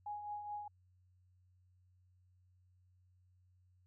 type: tone with tremolo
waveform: sine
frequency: 830.6 Hz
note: G#5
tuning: in tune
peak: -39 dBFS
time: 0.06-0.68 s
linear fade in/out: 5 ms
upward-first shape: triangle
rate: 4.7 Hz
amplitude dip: 55%
effects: added 91 Hz sine -67 dBFS peak until 3.86 s